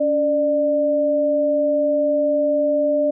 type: tone pair together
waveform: sine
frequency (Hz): 284.1 / 596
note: C#4 / D5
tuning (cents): +43 / +25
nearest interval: octave + minor second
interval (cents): 1282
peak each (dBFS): -23 / -16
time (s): 0-3.11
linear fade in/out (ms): 10
effects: none

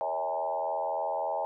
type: tone with frequency modulation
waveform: sine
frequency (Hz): 730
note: F#5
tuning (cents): -24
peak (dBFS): -28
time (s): 0.01-1.45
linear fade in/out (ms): 0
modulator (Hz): 83.5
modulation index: 2.3
effects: none

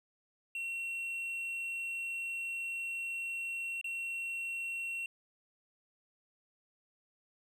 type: tone with dropouts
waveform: triangle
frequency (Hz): 2726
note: F7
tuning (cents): -43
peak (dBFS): -34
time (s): 0.55-5.06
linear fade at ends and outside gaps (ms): 2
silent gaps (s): 3.813-3.843
effects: none

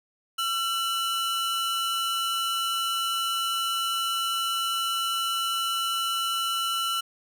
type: tone pair together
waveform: 45% pulse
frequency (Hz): 1352.5 / 2960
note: E6 / F#7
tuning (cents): +44 / 0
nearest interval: octave + major second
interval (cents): 1356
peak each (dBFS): -28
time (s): 0.38-7.01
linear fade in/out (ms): 10
effects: none

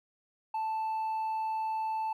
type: tone with hard clipping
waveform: triangle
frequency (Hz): 880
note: A5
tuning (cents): 0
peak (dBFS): -29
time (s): 0.54-2.13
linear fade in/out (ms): 5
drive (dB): 1
effects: none

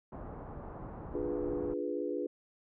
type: low-pass noise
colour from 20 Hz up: pink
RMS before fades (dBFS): -44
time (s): 0.12-1.74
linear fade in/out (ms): 5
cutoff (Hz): 1100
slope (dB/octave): 24
type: chord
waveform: sine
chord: D diminished seventh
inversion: none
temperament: equal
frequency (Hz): 293.7 / 349.2 / 415.3 / 493.9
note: D4 / F4 / Ab4 / Cb5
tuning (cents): 0 / 0 / 0 / 0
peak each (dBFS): -38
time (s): 1.14-2.27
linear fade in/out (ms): 5
effects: none

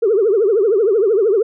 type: tone with vibrato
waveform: sine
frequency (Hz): 420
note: G#4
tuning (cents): +19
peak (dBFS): -10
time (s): 0.02-1.43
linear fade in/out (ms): 10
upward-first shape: triangle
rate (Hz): 13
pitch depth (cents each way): 240
effects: tanh soft clip ceiling -6 dBFS

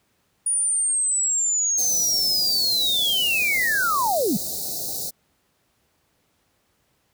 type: linear sweep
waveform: sine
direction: down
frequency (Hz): 9640 to 161.6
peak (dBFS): -19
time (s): 0.46-4.37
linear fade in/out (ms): 5
type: band-stop noise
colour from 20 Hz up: white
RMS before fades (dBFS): -29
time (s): 1.77-5.11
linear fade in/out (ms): 20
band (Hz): 790 to 3900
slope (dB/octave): 96
effects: pink hiss -67 dBFS RMS until 7.13 s + high-pass 60 Hz 12 dB/octave

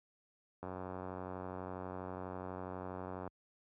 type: click train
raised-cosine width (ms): 1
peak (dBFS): -29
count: 245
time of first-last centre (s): 0.63-3.276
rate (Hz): 92.2
effects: high-pass 60 Hz 12 dB/octave

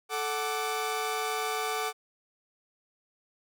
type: tone cluster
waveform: sawtooth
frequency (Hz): 438 / 746 / 1173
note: A4 / F#5 / D6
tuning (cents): -8 / +14 / -2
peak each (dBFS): -30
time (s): 0.09-1.93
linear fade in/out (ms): 50
effects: none

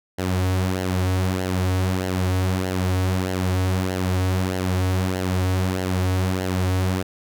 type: tone with flanger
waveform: sawtooth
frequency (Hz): 92.7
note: F#2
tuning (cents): +4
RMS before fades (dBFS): -22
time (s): 0.18-7.03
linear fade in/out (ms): 10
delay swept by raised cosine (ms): 0.82 to 5.12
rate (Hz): 1.6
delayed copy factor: -0.6
effects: none

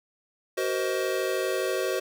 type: chord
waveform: square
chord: C half-diminished seventh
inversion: second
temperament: just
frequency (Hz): 376.7 / 470.9 / 523.3 / 627.9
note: Gb4 / Bb4 / C5 / Eb5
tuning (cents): +31 / +18 / 0 / +16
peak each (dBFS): -30 / -34 / -31 / -34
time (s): 0.57-2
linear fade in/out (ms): 10
effects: none

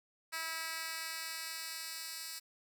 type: tone with high-pass filter sweep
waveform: 10% pulse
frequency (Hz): 324.3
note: E4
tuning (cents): -28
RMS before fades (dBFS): -42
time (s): 0.32-2.4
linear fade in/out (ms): 20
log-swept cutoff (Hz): 1700 to 4400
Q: 0.74
effects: none

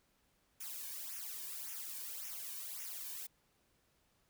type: noise with flanger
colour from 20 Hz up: blue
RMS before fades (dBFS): -45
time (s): 0.6-3.27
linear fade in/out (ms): 10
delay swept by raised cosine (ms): 0.23 to 1.53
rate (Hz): 1.8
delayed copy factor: -0.75
effects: pink hiss -75 dBFS RMS until 4.29 s

